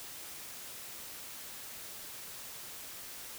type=silence; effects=white hiss -46 dBFS RMS until 3.38 s